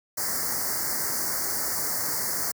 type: band-stop noise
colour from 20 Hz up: white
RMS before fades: -28 dBFS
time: 0.17-2.52 s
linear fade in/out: 10 ms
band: 2100 to 4500 Hz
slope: 96 dB/octave
effects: high-pass 80 Hz 12 dB/octave